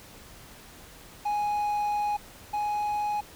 triangle tone pair in turn, 830.6 / 834.2 Hz, G#5 / G#5, 0 / +7 cents, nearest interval unison, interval 7 cents, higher second, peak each -23 / -24 dBFS, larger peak first, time 1.25-2.17 / 2.53-3.21 s, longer first, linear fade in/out 10 ms, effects pink hiss -49 dBFS RMS until 3.35 s

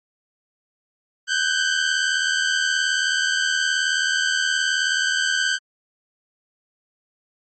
sawtooth tone pair together, 1506 / 1584.9 Hz, F#6 / G6, +30 / +19 cents, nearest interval minor second, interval 89 cents, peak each -18 dBFS, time 1.27-5.59 s, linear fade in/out 50 ms, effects MP3 32 kbps

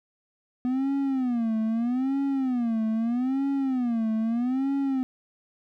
triangle tone with vibrato, 246.9 Hz, B3, in tune, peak -21 dBFS, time 0.65-5.03 s, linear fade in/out 0 ms, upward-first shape sine, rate 0.79 Hz, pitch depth 200 cents each way, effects none

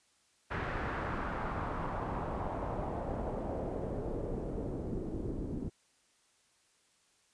pink noise with low-pass filter sweep, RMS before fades -37 dBFS, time 0.5-5.7 s, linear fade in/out 20 ms, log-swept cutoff 1700 to 300 Hz, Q 1.8, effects white hiss -70 dBFS RMS until 7.33 s + resampled to 22050 Hz

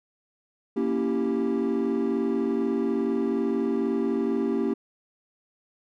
triangle chord, A# diminished seventh, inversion none, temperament equal, 233.1 / 277.2 / 329.6 / 392 Hz, A#3 / C#4 / E4 / G4, 0 / 0 / 0 / 0 cents, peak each -25 / -26 / -28 / -25 dBFS, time 0.76-4.74 s, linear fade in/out 10 ms, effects tanh soft clip ceiling -15 dBFS

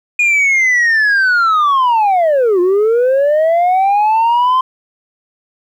sine linear two-way sweep, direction down then up, 2454 to 347.2 to 1045 Hz, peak -6 dBFS, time 0.19-4.61 s, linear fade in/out 5 ms, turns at 2.6 s, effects tanh soft clip ceiling -8 dBFS + 8-bit

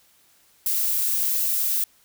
violet noise, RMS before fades -23 dBFS, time 0.66-1.84 s, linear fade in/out 2 ms, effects white hiss -59 dBFS RMS until 2.04 s

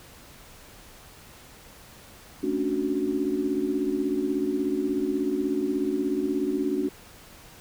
sine chord, D major seventh, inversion second, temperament equal, 220 / 277.2 / 293.7 / 370 Hz, A3 / C#4 / D4 / F#4, 0 / 0 / 0 / 0 cents, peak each -34 / -29 / -28 / -28 dBFS, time 2.43-6.89 s, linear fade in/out 5 ms, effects pink hiss -49 dBFS RMS until 7.6 s

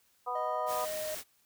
harmonic tone, 246.9 Hz, B3, in tune, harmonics 2 / 3 / 4 / 5, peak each -41 / -37 / -36 / -37 dBFS, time 0.26-0.86 s, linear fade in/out 20 ms
triangle tone with pitch glide, 622.3 to 618.4 Hz, D#5 to D#5, 0 to -11 cents, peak -33 dBFS, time 0.35-1.15 s, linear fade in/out 5 ms, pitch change -11 cents, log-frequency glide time 0.47-0.93 s
white noise, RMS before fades -41 dBFS, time 0.66-1.24 s, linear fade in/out 50 ms
effects white hiss -69 dBFS RMS until 1.45 s

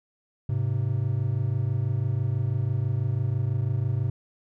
triangle tone pair together, 104.4 / 130.48 Hz, G#2 / C3, +10 / -4 cents, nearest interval major third, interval 386 cents, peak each -24 dBFS, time 0.49-4.1 s, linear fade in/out 5 ms, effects none

